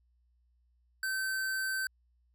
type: tone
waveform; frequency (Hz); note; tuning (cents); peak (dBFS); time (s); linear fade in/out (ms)
square; 1543; G6; -28; -32; 1.03-1.87; 2
effects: added 60 Hz sine -67 dBFS peak until 2.34 s